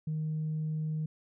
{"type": "tone", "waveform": "sine", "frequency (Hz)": 155.56, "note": "D#3", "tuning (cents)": 0, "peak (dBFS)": -29, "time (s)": [0.07, 1.06], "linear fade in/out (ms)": 5, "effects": ["tanh soft clip ceiling -27 dBFS"]}